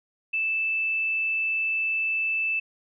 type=tone; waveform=sine; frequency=2637 Hz; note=E7; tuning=in tune; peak=-23 dBFS; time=0.33-2.6 s; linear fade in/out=10 ms; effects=none